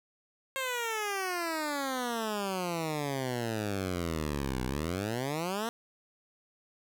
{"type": "exponential two-way sweep", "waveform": "10% pulse", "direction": "down then up", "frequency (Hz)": [539, 61.74, 237.2], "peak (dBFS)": -23, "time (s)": [0.56, 5.69], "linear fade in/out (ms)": 0, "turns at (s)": 4.64, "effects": []}